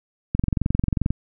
click train, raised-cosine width 5 ms, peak -8 dBFS, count 18, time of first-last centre 0.35-1.106 s, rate 22.5 Hz, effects none

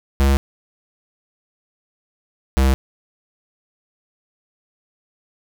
square tone pair in turn, 68.5 / 66.4 Hz, C#2 / C2, -20 / +26 cents, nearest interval minor second, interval 54 cents, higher first, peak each -13 dBFS, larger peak neither, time 0.2-0.37 / 2.57-2.74 s, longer neither, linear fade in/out 0 ms, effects none

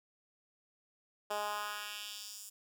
10% pulse tone with high-pass filter sweep, 207.7 Hz, G#3, in tune, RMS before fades -41 dBFS, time 1.3-2.5 s, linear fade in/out 10 ms, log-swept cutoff 570 to 8100 Hz, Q 1.5, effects none

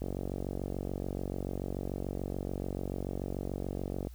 click train, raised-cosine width 2 ms, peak -22 dBFS, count 191, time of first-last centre 0.02-4.071 s, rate 46.9 Hz, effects added 60 Hz sine -45 dBFS peak until 4.14 s + white hiss -63 dBFS RMS until 4.14 s

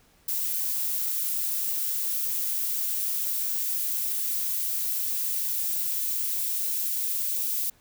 violet noise with high-pass filter sweep, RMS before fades -28 dBFS, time 0.28-7.7 s, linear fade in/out 5 ms, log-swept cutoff 540 to 2200 Hz, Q 0.84, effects pink hiss -61 dBFS RMS until 7.8 s

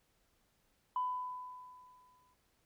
sine tone with exponential decay, 1001 Hz, B5, 23 cents sharp, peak -30 dBFS, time 0.96-2.34 s, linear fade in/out 2 ms, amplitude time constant 300 ms, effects tanh soft clip ceiling -26 dBFS + pink hiss -75 dBFS RMS until 2.65 s

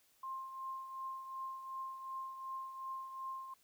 sine tone with tremolo, 1058 Hz, C6, 19 cents sharp, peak -39 dBFS, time 0.23-3.54 s, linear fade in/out 5 ms, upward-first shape triangle, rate 2.7 Hz, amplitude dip 60%, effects white hiss -71 dBFS RMS until 3.63 s

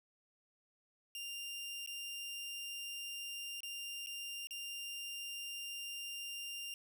sawtooth tone with dropouts, 2794 Hz, F7, in tune, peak -39 dBFS, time 1.15-6.74 s, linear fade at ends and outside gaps 1 ms, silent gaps 1.862-1.874 / 3.605-3.632 / 4.062-4.07 / 4.471-4.508 s, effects none

